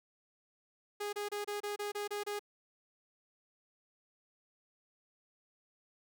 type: tone bursts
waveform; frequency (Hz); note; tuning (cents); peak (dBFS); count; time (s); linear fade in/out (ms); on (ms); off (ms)
sawtooth; 412.2; G#4; -13; -32; 9; 1-2.394; 10; 130; 28
effects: none